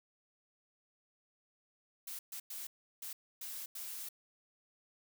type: noise bursts at uneven times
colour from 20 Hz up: blue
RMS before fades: -44 dBFS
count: 6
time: 2.07-2.19 / 2.32-2.4 / 2.5-2.67 / 3.02-3.13 / 3.41-3.66 / 3.75-4.09 s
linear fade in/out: 5 ms
effects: none